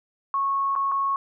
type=tone with dropouts; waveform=sine; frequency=1100 Hz; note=C#6; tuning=14 cents flat; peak=-21 dBFS; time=0.34-1.16 s; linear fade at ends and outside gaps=1 ms; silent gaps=0.753-0.761 / 0.916-0.919 s; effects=none